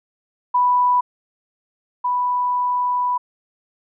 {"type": "tone pair in turn", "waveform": "sine", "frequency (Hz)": [987.8, 987.8], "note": ["B5", "B5"], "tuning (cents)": [0, 0], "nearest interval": "unison", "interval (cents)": 0, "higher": "neither", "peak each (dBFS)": [-13, -17], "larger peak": "first", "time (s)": [[0.54, 1.01], [2.04, 3.18]], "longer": "second", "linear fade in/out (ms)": 10, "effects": []}